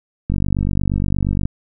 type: click train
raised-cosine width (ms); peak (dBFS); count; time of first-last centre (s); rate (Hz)
5; -7; 57; 0.3-1.455; 48.5
effects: none